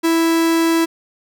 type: tone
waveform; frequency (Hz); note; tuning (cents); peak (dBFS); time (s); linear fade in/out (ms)
45% pulse; 329.6; E4; 0; -13; 0.03-0.86; 20
effects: none